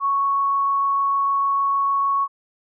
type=tone with frequency modulation; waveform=sine; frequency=1108.7 Hz; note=C#6; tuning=in tune; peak=-17 dBFS; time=0-2.28 s; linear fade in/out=50 ms; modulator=26.6 Hz; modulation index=0.22; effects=none